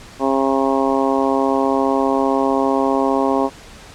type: harmonic tone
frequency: 135.2 Hz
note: C#3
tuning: 43 cents flat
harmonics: 2 / 3 / 4 / 5 / 6 / 7 / 8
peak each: -19 / -21 / -22 / -23 / -24 / -24 / -25 dBFS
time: 0.19-3.5 s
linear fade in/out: 50 ms
effects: pink hiss -40 dBFS RMS until 3.94 s + low-pass 8000 Hz 12 dB/octave